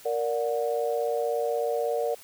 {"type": "chord", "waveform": "sine", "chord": "Bb augmented", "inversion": "none", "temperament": "just", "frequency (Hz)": [466.2, 582.7, 728.4], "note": ["Bb4", "D5", "F#5"], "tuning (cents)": [0, -14, -27], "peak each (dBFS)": [-27, -29, -32], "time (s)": [0.05, 2.15], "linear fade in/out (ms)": 10, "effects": ["white hiss -50 dBFS RMS until 2.23 s"]}